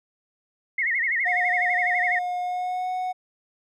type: tone with vibrato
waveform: sine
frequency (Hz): 1995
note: B6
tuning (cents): +17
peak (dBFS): -21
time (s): 0.78-2.19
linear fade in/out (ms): 5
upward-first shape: sine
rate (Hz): 12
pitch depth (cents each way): 160
type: tone with pitch glide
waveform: triangle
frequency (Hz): 718 to 736.9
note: F5 to F#5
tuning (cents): +48 to -7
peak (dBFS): -23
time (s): 1.25-3.13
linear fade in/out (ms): 20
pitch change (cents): +45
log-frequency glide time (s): 2.4-2.9
effects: none